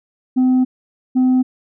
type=tone pair in turn; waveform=sine; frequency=255.8 / 255.8 Hz; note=C4 / C4; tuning=-39 / -39 cents; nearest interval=unison; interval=0 cents; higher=neither; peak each=-8 dBFS; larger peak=neither; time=0.36-0.65 / 1.15-1.43 s; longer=first; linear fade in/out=20 ms; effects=tanh soft clip ceiling -10 dBFS